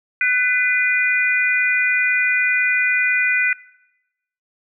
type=tone cluster; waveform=sine; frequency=1496 / 2008 / 2438 Hz; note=F#6 / B6 / D#7; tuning=+19 / +28 / -36 cents; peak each=-19 dBFS; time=0.21-3.53 s; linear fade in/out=2 ms; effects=noise-tail reverb RT60 0.9 s tail -20 dB re dry